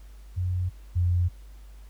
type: tone pair in turn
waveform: sine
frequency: 90.6 / 88.38 Hz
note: F#2 / F2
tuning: -36 / +21 cents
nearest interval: unison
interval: 43 cents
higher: first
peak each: -24 / -20 dBFS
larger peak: second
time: 0.36-0.7 / 0.95-1.29 s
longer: neither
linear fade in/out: 20 ms
effects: added 50 Hz sine -43 dBFS peak until 1.89 s + pink hiss -60 dBFS RMS until 1.89 s